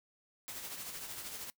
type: noise with tremolo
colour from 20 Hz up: white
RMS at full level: -42 dBFS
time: 0.48-1.5 s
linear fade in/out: 0 ms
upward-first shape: triangle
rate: 13 Hz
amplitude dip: 50%
effects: noise-tail reverb RT60 0.1 s tail -22 dB re dry